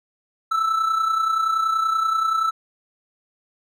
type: tone with amplitude modulation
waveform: triangle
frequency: 1318.5 Hz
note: E6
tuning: in tune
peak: -14 dBFS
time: 0.51-2.51 s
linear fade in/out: 10 ms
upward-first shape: sine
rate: 30.5 Hz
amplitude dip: 55%
effects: none